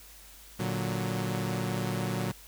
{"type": "chord", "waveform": "sawtooth", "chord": "Bb augmented", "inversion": "none", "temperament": "equal", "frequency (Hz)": [116.54, 146.83, 185], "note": ["Bb2", "D3", "F#3"], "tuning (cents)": [0, 0, 0], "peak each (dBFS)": [-29, -32, -29], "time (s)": [0.59, 2.32], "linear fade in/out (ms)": 10, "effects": ["added 50 Hz sine -54 dBFS peak until 2.47 s", "white hiss -52 dBFS RMS until 2.47 s"]}